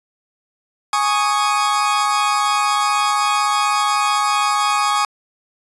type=chord; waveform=40% pulse; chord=Ab suspended fourth; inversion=none; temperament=equal; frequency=830.6 / 1108.7 / 1244.5 Hz; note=Ab5 / Db6 / Eb6; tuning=0 / 0 / 0 cents; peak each=-19 dBFS; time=0.93-5.05 s; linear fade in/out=2 ms; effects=resampled to 24000 Hz